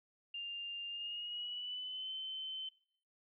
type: tone with pitch glide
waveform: sine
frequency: 2800 to 3071 Hz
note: F7 to G7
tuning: +4 to -36 cents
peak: -40 dBFS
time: 0.34-2.69 s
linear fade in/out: 5 ms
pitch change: +160 cents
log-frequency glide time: 0.89-2.12 s
effects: noise-tail reverb RT60 0.6 s tail -20 dB re dry